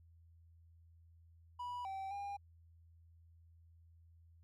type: tone with pitch steps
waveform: triangle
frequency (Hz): 979 / 774 / 805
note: B5 / G5 / G5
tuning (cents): -15 / -22 / +46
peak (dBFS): -39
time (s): 1.59-2.37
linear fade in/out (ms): 10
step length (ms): 260
effects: added 83 Hz sine -61 dBFS peak until 4.43 s